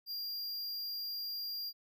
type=tone; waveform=square; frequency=4784 Hz; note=D8; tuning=31 cents sharp; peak=-38 dBFS; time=0.06-1.73 s; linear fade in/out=50 ms; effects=none